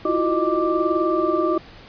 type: tone cluster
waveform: sine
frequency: 326.6 / 345.1 / 366 / 616 / 1176 Hz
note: E4 / F4 / F#4 / D#5 / D6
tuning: -16 / -21 / -19 / -17 / +2 cents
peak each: -24 dBFS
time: 0.05-1.58 s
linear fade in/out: 5 ms
effects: pink hiss -44 dBFS RMS until 1.88 s + resampled to 11025 Hz